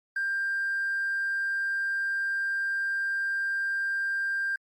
triangle tone, 1590 Hz, G6, 24 cents sharp, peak -23 dBFS, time 0.16-4.56 s, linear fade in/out 5 ms, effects tanh soft clip ceiling -23 dBFS + Opus 48 kbps

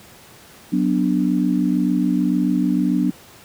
sine chord, B minor, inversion second, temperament equal, 185 / 246.9 / 293.7 Hz, F#3 / B3 / D4, 0 / 0 / 0 cents, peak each -20 dBFS, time 0.72-3.11 s, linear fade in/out 10 ms, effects pink hiss -45 dBFS RMS until 3.44 s + high-pass 80 Hz 12 dB/octave

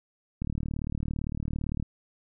click train, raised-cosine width 5 ms, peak -19 dBFS, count 54, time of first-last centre 0.42-1.826 s, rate 37.7 Hz, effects none

